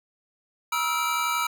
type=tone cluster; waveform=square; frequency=956 / 1293 / 1364 / 2335 Hz; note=A#5 / E6 / F6 / D7; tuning=+43 / -34 / -41 / -11 cents; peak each=-30 / -28 / -33 / -31 dBFS; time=0.72-1.47 s; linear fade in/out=5 ms; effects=none